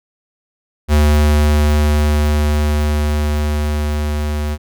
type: tone with level ramp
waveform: square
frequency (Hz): 74.7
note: D2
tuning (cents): +30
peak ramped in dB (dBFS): -9 to -18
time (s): 0.88-4.58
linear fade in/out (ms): 50
effects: none